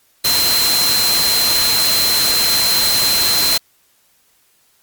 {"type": "tone in noise", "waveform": "sine", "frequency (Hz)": 4117, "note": "C8", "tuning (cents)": -29, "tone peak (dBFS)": -15, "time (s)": [0.24, 3.58], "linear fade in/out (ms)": 10, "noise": "white", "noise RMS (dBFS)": -17, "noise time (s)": [0.24, 3.58], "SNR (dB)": -1, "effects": ["white hiss -57 dBFS RMS until 4.82 s", "Opus 48 kbps"]}